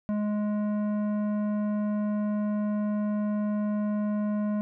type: tone with tanh clipping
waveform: sine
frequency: 209.1 Hz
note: G#3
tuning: 12 cents sharp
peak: -27 dBFS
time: 0.09-4.61 s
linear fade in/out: 0 ms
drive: 12 dB
effects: none